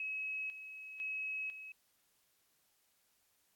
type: tone with tremolo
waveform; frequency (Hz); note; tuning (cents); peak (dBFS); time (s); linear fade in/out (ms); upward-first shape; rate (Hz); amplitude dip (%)
sine; 2563; E7; -49; -37; 0-1.72; 2; square; 1; 65
effects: white hiss -75 dBFS RMS until 3.55 s + AAC 64 kbps